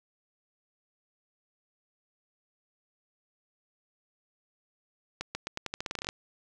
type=accelerating click train; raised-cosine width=0.2 ms; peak=-16 dBFS; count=15; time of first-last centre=5.21-6.089 s; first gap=140 ms; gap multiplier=0.86; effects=none